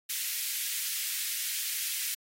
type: high-pass noise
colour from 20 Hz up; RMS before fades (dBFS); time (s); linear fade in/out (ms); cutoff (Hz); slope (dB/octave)
white; -33; 0.09-2.15; 10; 1900; 24
effects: AAC 48 kbps